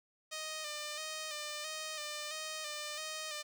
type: tone with vibrato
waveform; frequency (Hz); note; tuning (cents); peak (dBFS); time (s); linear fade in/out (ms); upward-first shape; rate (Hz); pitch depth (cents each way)
5% pulse; 611; D#5; -32; -28; 0.31-3.43; 20; square; 1.5; 36
effects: none